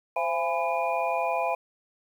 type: tone cluster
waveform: sine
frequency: 520 / 677 / 829 / 999 / 2431 Hz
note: C5 / E5 / G#5 / B5 / D#7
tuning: -11 / +46 / -3 / +20 / -41 cents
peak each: -32 / -28 / -30 / -31 / -35 dBFS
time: 0.16-1.55 s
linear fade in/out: 5 ms
effects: 9-bit